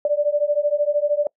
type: beating tone pair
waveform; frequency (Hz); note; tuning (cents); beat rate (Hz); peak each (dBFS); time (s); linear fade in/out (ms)
sine; 581 / 594; D5 / D5; -19 / +20; 13; -20; 0.05-1.27; 2
effects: noise-tail reverb RT60 0.1 s tail -26 dB re dry